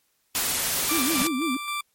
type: noise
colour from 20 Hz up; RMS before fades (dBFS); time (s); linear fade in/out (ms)
white; -25; 0.35-1.27; 0
type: tone with tremolo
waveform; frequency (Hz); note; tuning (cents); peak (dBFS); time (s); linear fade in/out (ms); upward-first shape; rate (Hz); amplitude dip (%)
20% pulse; 1174.7; D6; 0; -22; 0.89-1.81; 5; square; 3.8; 40
type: tone with vibrato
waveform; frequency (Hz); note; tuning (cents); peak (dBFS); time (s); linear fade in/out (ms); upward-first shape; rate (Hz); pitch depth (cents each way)
sine; 289.8; D4; -23; -24; 0.91-1.57; 5; sine; 6.1; 260
type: tone with exponential growth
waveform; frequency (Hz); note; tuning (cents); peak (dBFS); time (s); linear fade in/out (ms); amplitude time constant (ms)
square; 196; G3; 0; -24; 1.1-1.22; 0; 24
effects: white hiss -69 dBFS RMS until 1.94 s + MP3 64 kbps